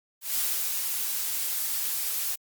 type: noise with ADSR envelope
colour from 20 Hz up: blue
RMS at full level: -26 dBFS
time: 0.21-2.36 s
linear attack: 150 ms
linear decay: 300 ms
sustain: -3 dB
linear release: 20 ms
effects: Opus 48 kbps